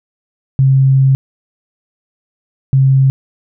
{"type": "tone bursts at uneven times", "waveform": "sine", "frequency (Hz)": 134.2, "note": "C3", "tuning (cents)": 44, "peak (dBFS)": -6, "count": 2, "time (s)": [[0.59, 1.15], [2.73, 3.1]], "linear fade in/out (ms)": 0, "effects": []}